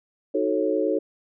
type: chord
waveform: sine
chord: D# half-diminished seventh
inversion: none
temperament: equal with one note detuned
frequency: 311.1 / 370 / 440 / 547.4 Hz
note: D#4 / F#4 / A4 / C#5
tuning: 0 / 0 / 0 / -22 cents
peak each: -26 / -27 / -25 / -26 dBFS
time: 0.34-0.99 s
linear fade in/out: 10 ms
effects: none